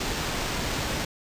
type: noise with sample-and-hold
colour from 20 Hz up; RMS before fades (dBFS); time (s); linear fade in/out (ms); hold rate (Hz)
pink; -29; 0-1.05; 5; 11025
effects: resampled to 32000 Hz